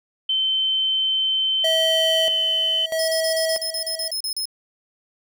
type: tone with pitch glide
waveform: sine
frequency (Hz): 3085 to 3046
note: G7 to F#7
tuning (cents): -28 to +50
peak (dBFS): -18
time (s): 0.29-2.86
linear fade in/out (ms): 5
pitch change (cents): -22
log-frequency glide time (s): 1.84-2.39
type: tone with tremolo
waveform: square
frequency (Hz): 645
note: E5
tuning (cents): -38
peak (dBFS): -21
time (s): 1.64-4.11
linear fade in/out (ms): 5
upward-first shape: square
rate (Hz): 0.78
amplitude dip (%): 75
type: tone bursts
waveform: sawtooth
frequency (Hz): 5170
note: E8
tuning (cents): -34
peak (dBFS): -21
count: 12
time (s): 2.99-4.455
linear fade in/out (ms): 2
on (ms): 90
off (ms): 35
effects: none